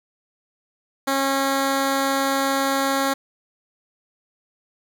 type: tone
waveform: 10% pulse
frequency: 272.5 Hz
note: C#4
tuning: 29 cents flat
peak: -11 dBFS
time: 1.07-3.14 s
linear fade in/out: 10 ms
effects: none